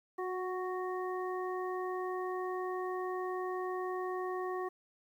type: harmonic tone with a mistuned harmonic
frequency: 370 Hz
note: F#4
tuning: in tune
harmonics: 1 / 2 / 3 / 5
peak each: -36 / -42 / -41 / -48 dBFS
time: 0.18-4.69 s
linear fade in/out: 10 ms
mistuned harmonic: 1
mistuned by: -18 cents
effects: 11-bit